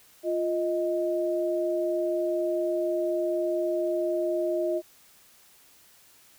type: tone pair together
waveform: sine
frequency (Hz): 349.2 / 625.1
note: F4 / D#5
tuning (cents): 0 / +8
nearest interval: minor seventh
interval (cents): 1008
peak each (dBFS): -27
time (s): 0.23-4.82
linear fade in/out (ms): 50
effects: white hiss -57 dBFS RMS until 6.38 s